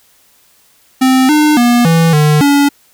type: tone with pitch steps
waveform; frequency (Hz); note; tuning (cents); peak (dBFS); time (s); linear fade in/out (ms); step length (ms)
square; 260.2 / 302.1 / 240.4 / 165 / 150.5 / 284.3; C4 / D4 / B3 / E3 / D3 / C#4; -9 / +49 / -46 / +2 / +43 / +44; -7; 1.01-2.69; 10; 280
effects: white hiss -50 dBFS RMS until 2.93 s

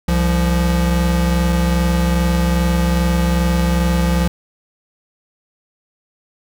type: tone pair together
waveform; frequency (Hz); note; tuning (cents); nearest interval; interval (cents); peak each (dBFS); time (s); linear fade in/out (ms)
square; 64.99 / 172.5; C2 / F3; -11 / -21; octave + perfect fourth; 1690; -17; 0.08-4.28; 5
effects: none

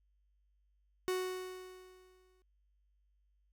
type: tone with exponential decay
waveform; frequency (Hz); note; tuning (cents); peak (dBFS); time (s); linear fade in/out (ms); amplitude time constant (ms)
45% pulse; 369.7; F#4; -1; -31; 1.08-2.42; 0; 290
effects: added 50 Hz sine -70 dBFS peak until 3.52 s

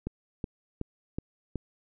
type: click train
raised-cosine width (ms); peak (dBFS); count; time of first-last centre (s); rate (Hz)
3; -19; 5; 0.07-1.557; 2.69
effects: none

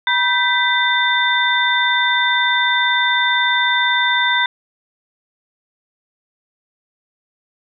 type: tone cluster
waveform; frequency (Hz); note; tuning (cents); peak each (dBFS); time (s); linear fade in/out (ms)
sine; 971 / 1549 / 1995 / 3585; B5 / G6 / B6 / A7; -30 / -21 / +17 / +32; -19; 0.07-4.46; 2
effects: none

